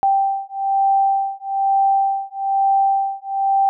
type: beating tone pair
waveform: sine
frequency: 783 / 784.1 Hz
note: G5 / G5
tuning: -2 / 0 cents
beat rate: 1.1 Hz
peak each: -18 dBFS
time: 0.03-3.69 s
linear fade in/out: 0 ms
effects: none